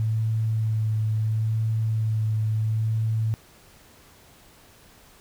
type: tone with vibrato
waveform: sine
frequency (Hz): 110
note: A2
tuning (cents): 0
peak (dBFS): -21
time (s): 0-3.34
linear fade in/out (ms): 0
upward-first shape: sine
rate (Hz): 0.73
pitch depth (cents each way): 17
effects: pink hiss -53 dBFS RMS until 5.2 s